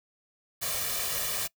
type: noise with comb filter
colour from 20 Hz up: white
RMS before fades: -31 dBFS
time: 0.61-1.48 s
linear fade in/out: 20 ms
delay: 1.7 ms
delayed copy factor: +0.7
effects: noise-tail reverb RT60 0.1 s tail -23 dB re dry